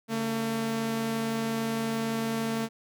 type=tone pair together; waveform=sawtooth; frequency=141.5 / 225.4 Hz; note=C#3 / A3; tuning=+36 / +42 cents; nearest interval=minor sixth; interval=806 cents; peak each=-34 / -24 dBFS; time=0.08-2.69 s; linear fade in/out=50 ms; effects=none